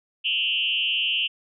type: tone with frequency modulation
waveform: sine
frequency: 2900 Hz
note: F#7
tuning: 35 cents flat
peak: -21 dBFS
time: 0.24-1.28 s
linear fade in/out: 20 ms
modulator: 188 Hz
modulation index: 1.4
effects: none